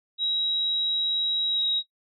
sine tone with pitch glide, 3846 to 3815 Hz, B7 to A#7, -47 to +39 cents, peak -22 dBFS, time 0.18-1.83 s, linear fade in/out 50 ms, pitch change -14 cents, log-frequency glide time 1.48-1.66 s, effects noise-tail reverb RT60 0.1 s tail -17 dB re dry

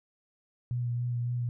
sine tone with vibrato, 121.1 Hz, B2, 34 cents flat, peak -28 dBFS, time 0.71-1.49 s, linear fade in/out 0 ms, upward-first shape sine, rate 3.6 Hz, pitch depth 19 cents each way, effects none

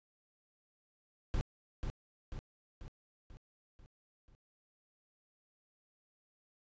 brown noise with echo, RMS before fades -32 dBFS, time 1.34-1.41 s, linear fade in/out 0 ms, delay 490 ms, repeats 6, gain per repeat -5 dB, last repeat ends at 4.35 s, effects resampled to 16000 Hz

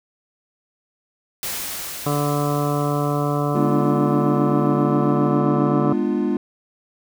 white noise with exponential decay, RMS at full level -26 dBFS, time 1.43-5.39 s, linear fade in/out 1 ms, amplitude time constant 860 ms
harmonic tone, 145.5 Hz, D3, 16 cents flat, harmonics 1 / 2 / 3 / 4 / 5 / 7 / 8 / 9, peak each -22 / -25 / -27 / -28 / -29 / -30 / -31 / -32 dBFS, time 2.06-5.93 s, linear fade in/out 5 ms
triangle chord, G# diminished seventh, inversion none, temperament equal with one note detuned, 207.7 / 246.9 / 298.5 / 349.2 Hz, G#3 / B3 / D4 / F4, 0 / 0 / +28 / 0 cents, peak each -22 dBFS, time 3.55-6.37 s, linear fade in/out 2 ms
effects none

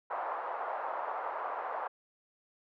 white band-pass noise, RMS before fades -37 dBFS, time 0.1-1.88 s, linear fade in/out 10 ms, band 600 to 1100 Hz, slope 24 dB/octave, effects none

